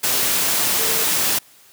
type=tone in noise; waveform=sine; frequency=448.8 Hz; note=A4; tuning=34 cents sharp; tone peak=-29 dBFS; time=0.78-1.05 s; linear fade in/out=10 ms; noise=white; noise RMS=-19 dBFS; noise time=0.03-1.39 s; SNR=-13 dB; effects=white hiss -50 dBFS RMS until 1.72 s + high-pass 100 Hz 12 dB/octave